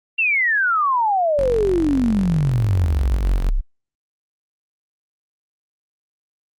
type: exponential sweep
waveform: sine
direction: down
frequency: 2772 to 30.87 Hz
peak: -15 dBFS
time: 0.18-3.61 s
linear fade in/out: 10 ms
type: tone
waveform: sawtooth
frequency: 46.25 Hz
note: F#1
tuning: in tune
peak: -21 dBFS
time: 1.38-3.5 s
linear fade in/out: 10 ms
effects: Opus 32 kbps